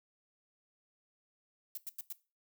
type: noise bursts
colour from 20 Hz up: violet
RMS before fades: -41 dBFS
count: 4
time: 1.75-2.126 s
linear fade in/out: 2 ms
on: 25 ms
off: 92 ms
effects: noise-tail reverb RT60 0.3 s tail -18 dB re dry